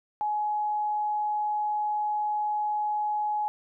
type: tone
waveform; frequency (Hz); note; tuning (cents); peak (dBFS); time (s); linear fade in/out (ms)
sine; 842; G#5; +24; -25; 0.21-3.48; 0
effects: none